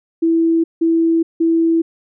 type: tone bursts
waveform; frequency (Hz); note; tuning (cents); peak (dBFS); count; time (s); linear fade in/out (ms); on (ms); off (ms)
sine; 329.6; E4; 0; -11; 3; 0.22-1.82; 10; 420; 170
effects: none